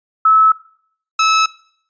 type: tone pair in turn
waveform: sine / sawtooth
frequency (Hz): 1300 / 1300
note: E6 / E6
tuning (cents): -24 / -24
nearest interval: unison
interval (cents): 0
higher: neither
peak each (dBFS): -7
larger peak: neither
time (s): 0.25-0.52 / 1.19-1.46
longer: neither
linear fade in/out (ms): 5
effects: noise-tail reverb RT60 0.6 s tail -20 dB re dry + resampled to 16000 Hz

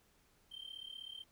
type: tone with amplitude modulation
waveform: triangle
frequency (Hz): 3136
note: G7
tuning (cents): 0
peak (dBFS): -40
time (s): 0.51-1.24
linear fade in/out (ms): 20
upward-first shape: sine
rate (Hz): 36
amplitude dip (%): 90
effects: tanh soft clip ceiling -40 dBFS + pink hiss -71 dBFS RMS until 1.31 s

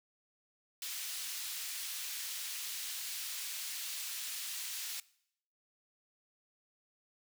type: high-pass noise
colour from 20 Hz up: pink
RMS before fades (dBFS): -41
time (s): 0.82-5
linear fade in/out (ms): 2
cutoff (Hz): 3100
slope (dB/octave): 12
effects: noise-tail reverb RT60 0.7 s tail -21 dB re dry

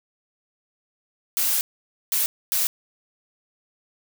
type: noise bursts at uneven times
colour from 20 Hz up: blue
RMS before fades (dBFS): -22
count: 3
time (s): 1.37-1.61 / 2.12-2.26 / 2.52-2.67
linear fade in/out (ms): 0
effects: none

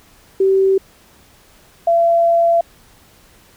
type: tone pair in turn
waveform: sine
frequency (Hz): 385.3 / 677.3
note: G4 / E5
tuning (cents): -30 / +47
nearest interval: minor seventh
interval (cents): 977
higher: second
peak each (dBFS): -10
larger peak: neither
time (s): 0.4-0.78 / 1.87-2.61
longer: second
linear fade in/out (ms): 5
effects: pink hiss -49 dBFS RMS until 3.56 s

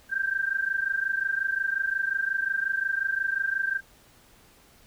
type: tone pair together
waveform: sine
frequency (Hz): 1568 / 1593.6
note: G6 / G6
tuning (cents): 0 / +28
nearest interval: unison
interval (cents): 28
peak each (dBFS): -27 / -28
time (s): 0.09-3.81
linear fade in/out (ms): 50
effects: pink hiss -57 dBFS RMS until 4.86 s

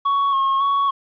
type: tone with vibrato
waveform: triangle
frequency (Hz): 1100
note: C#6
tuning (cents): -14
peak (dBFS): -14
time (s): 0.05-0.91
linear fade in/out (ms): 10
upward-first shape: square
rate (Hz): 1.8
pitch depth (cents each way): 26
effects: resampled to 11025 Hz + 9-bit

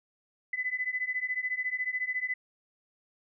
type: beating tone pair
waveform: sine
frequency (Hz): 2000 / 2014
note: B6 / B6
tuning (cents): +21 / +33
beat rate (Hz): 14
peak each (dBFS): -33 / -32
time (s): 0.53-2.34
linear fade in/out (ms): 5
effects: none

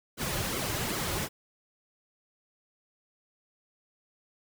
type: noise with flanger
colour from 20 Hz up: pink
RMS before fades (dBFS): -32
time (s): 0.17-1.29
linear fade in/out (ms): 50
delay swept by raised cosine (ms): 1.1 to 4.5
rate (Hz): 2.6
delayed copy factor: -0.8
effects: none

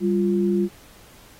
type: tone pair together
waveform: sine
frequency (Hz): 196.89 / 349.2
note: G3 / F4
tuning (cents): +8 / 0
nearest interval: minor seventh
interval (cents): 992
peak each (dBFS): -20 / -21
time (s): 0-0.69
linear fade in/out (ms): 50
effects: pink hiss -50 dBFS RMS until 1.39 s + AAC 48 kbps

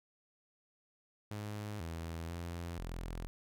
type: tone with pitch steps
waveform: sawtooth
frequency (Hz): 104.6 / 82.7 / 85.5 / 42.43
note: G#2 / E2 / F2 / F1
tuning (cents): +13 / +6 / -36 / -49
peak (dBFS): -36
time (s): 1.31-3.27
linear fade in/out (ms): 0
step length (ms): 490
effects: none

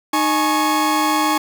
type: tone cluster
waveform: 40% pulse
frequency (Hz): 307.5 / 841 / 1100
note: D#4 / G#5 / C#6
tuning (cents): -20 / +22 / -14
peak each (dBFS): -19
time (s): 0.13-1.38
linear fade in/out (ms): 5
effects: none

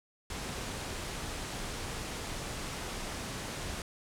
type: low-pass noise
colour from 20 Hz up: pink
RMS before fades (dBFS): -39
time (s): 0.3-3.82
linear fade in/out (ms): 2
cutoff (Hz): 10000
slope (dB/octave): 24
effects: none

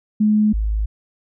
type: tone pair in turn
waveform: sine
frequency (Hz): 212.4 / 53.1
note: G#3 / G#1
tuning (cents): +39 / +39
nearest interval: 2 octaves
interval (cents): 2400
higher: first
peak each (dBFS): -12 / -17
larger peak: first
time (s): 0.2-0.53 / 0.53-0.86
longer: neither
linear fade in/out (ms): 10
effects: none

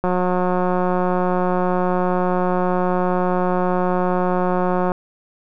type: click train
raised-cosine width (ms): 1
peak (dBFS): -7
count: 884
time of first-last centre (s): 0.04-4.918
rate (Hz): 181
effects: none

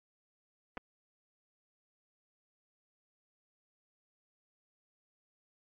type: clicks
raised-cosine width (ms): 0.5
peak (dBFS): -25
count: 2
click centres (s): 0.772 / 0.776
effects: AAC 32 kbps

